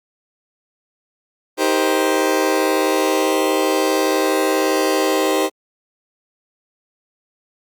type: chord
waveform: 30% pulse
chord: C minor seventh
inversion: first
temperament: just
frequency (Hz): 314 / 392.4 / 470.9 / 523.3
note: Eb4 / G4 / Bb4 / C5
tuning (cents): +16 / +2 / +18 / 0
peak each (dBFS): -18 / -17 / -22 / -18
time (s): 1.57-5.5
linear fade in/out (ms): 50
effects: Opus 48 kbps